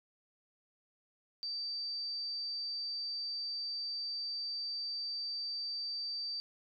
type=tone; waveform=sine; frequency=4650 Hz; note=D8; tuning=18 cents flat; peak=-36 dBFS; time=1.43-6.4 s; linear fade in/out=0 ms; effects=none